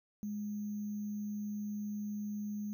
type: tone with sample-and-hold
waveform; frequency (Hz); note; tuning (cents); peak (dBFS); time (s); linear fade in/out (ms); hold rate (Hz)
sine; 207.7; G#3; 0; -36; 0.23-2.73; 0; 6300
effects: none